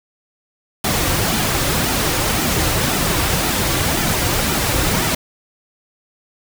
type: noise with flanger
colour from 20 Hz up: pink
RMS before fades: -18 dBFS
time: 0.84-5.15 s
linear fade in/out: 5 ms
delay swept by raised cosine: 1.8 to 4.8 ms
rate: 1.9 Hz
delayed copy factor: -0.55
effects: none